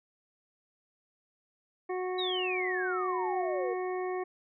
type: harmonic tone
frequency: 367.4 Hz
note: F#4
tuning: 12 cents flat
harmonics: 1 / 2 / 3 / 5 / 6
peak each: -32 / -38 / -42 / -46 / -48 dBFS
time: 1.89-4.24 s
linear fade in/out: 10 ms
type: exponential sweep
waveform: sine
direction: down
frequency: 3932 to 450.9 Hz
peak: -32 dBFS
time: 2.18-3.74 s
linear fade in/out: 10 ms
effects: none